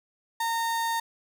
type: tone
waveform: 35% pulse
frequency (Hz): 918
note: A#5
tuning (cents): -27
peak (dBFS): -24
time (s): 0.4-1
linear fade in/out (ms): 5
effects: none